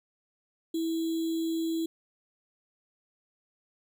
sine tone with sample-and-hold, 327.2 Hz, E4, 13 cents flat, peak -27 dBFS, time 0.74-1.86 s, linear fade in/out 5 ms, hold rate 3675 Hz, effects none

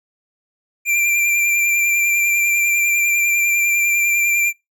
square tone with vibrato, 2370 Hz, D7, 15 cents sharp, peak -15 dBFS, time 0.85-4.53 s, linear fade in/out 50 ms, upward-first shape triangle, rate 10 Hz, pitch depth 25 cents each way, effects noise-tail reverb RT60 0.2 s tail -25 dB re dry

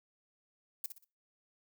violet noise with echo, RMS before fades -36 dBFS, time 0.84-0.86 s, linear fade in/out 2 ms, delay 61 ms, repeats 3, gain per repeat -9 dB, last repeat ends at 1.043 s, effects noise-tail reverb RT60 0.3 s tail -21 dB re dry

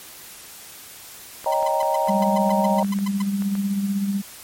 clicks, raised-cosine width 0.5 ms, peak -22 dBFS, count 10, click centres 1.444 / 1.627 / 1.829 / 2.075 / 2.223 / 2.495 / 2.846 / 2.988 / 3.422 / 3.553 s
sine chord, Eb dominant seventh, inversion third, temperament equal, 554.4 / 622.3 / 784 / 932.3 Hz, Db5 / Eb5 / G5 / Bb5, 0 / 0 / 0 / 0 cents, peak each -26 / -23 / -25 / -22 dBFS, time 1.46-2.83 s, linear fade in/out 2 ms
sawtooth tone bursts, 1014 Hz, B5, 45 cents sharp, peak -24 dBFS, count 13, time 1.52-3.22 s, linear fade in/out 5 ms, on 20 ms, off 120 ms
sine tone with tremolo, 198.7 Hz, G3, 24 cents sharp, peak -18 dBFS, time 2.08-4.22 s, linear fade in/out 20 ms, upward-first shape sine, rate 16 Hz, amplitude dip 45%
effects white hiss -41 dBFS RMS until 4.43 s + MP3 64 kbps

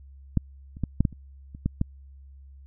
clicks, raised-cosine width 5 ms, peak -9 / -30 / -13 / -7 / -10 / -30 / -29 / -11 / -11 dBFS, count 9, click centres 0.373 / 0.769 / 0.837 / 1.006 / 1.052 / 1.127 / 1.549 / 1.66 / 1.814 s, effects added 68 Hz sine -45 dBFS peak until 2.66 s

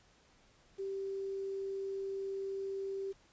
sine tone with quantisation, 390.1 Hz, G4, 8 cents flat, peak -36 dBFS, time 0.78-3.13 s, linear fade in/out 20 ms, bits 10, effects pink hiss -66 dBFS RMS until 3.32 s + resampled to 16000 Hz

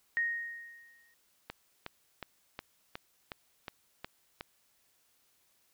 sine tone with exponential decay, 1864.7 Hz, A#6, in tune, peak -26 dBFS, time 0.17-1.14 s, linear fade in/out 0 ms, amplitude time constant 210 ms
click train, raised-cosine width 0.3 ms, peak -23 dBFS, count 9, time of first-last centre 1.5-4.409 s, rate 2.75 Hz
effects white hiss -71 dBFS RMS until 5.73 s

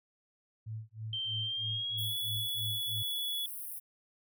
sine tone with tremolo, 110 Hz, A2, in tune, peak -36 dBFS, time 0.66-3.03 s, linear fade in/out 10 ms, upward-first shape sine, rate 3.1 Hz, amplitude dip 100%
sine tone with pitch glide, 3133 to 3397 Hz, G7 to G#7, -2 to +38 cents, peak -33 dBFS, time 1.13-3.46 s, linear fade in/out 2 ms, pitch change +140 cents, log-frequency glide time 1.4-2.14 s
white high-pass noise, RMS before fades -42 dBFS, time 1.97-3.8 s, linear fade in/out 20 ms, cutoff 9300 Hz, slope 96 dB/octave
effects none

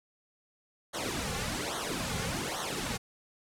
pink noise with flanger, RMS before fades -34 dBFS, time 0.93-2.98 s, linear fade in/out 20 ms, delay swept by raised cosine 0.4 to 3.2 ms, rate 1.2 Hz, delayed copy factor -0.9, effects low-pass 10000 Hz 12 dB/octave

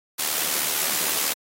white noise with amplitude modulation, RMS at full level -22 dBFS, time 0.18-1.34 s, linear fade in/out 20 ms, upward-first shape sine, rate 75.7 Hz, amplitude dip 50%, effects high-pass 200 Hz 12 dB/octave + AAC 48 kbps

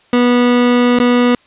30% pulse tone with dropouts, 244.3 Hz, B3, 19 cents flat, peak -6 dBFS, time 0.13-1.35 s, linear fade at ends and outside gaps 2 ms, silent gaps 0.988-0.999 s, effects white hiss -51 dBFS RMS until 1.46 s + resampled to 8000 Hz

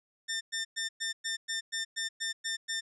15% pulse tone bursts, 1801 Hz, A6, 40 cents sharp, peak -25 dBFS, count 11, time 0.28-2.81 s, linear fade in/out 20 ms, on 130 ms, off 110 ms, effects resampled to 24000 Hz

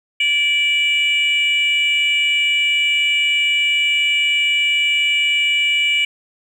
sine tone pair together, 2325 / 2924 Hz, D7 / F#7, -18 / -21 cents, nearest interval major third, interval 397 cents, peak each -14 / -16 dBFS, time 0.2-6.05 s, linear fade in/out 5 ms, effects tanh soft clip ceiling -10 dBFS + 8-bit

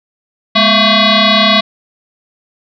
sine tone with frequency modulation, 1584 Hz, G6, 18 cents sharp, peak -6 dBFS, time 0.55-1.61 s, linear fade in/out 10 ms, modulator 448 Hz, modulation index 5.8, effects none

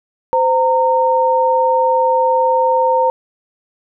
sine tone pair together, 516 / 919.4 Hz, C5 / A#5, -24 / -24 cents, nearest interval minor seventh, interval 1000 cents, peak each -14 / -13 dBFS, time 0.33-3.1 s, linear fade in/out 0 ms, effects none

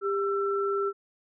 sine tone pair together, 398.1 / 1339 Hz, G4 / E6, +27 / +27 cents, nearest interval octave + major sixth, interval 2100 cents, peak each -26 / -30 dBFS, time 0.01-0.93 s, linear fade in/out 50 ms, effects none

